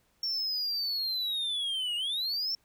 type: linear two-way sweep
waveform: triangle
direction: down then up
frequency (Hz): 5480 to 2824 to 5480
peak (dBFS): -28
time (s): 0.23-2.55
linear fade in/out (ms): 2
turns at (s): 1.96
effects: pink hiss -70 dBFS RMS until 2.64 s